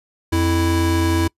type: tone pair together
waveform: square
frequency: 87.31 / 329.6 Hz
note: F2 / E4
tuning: 0 / 0 cents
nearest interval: octave + major seventh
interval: 2300 cents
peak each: -19 dBFS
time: 0.32-1.28 s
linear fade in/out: 10 ms
effects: noise-tail reverb RT60 0.1 s tail -24 dB re dry + resampled to 32000 Hz